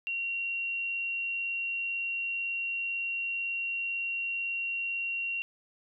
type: tone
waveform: sine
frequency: 2749 Hz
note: F7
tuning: 28 cents flat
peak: -30 dBFS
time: 0.07-5.42 s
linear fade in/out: 0 ms
effects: none